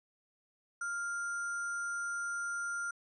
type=tone with sample-and-hold; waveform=sine; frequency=1400 Hz; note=F6; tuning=4 cents sharp; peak=-34 dBFS; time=0.81-2.91 s; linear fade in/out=5 ms; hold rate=7350 Hz; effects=resampled to 22050 Hz